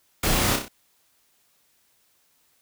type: noise with echo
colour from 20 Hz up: pink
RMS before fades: -23 dBFS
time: 0.23-0.56 s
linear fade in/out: 5 ms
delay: 31 ms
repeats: 4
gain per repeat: -5 dB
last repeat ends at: 0.684 s
effects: white hiss -65 dBFS RMS until 2.61 s